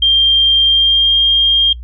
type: tone with pitch glide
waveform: sine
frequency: 3185 to 3213 Hz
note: G7 to G7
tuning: +27 to +42 cents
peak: -7 dBFS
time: 0.02-1.73 s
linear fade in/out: 5 ms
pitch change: +15 cents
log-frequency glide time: 0.66-1.16 s
effects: noise-tail reverb RT60 0.1 s tail -23 dB re dry + added 60 Hz sine -26 dBFS peak until 1.83 s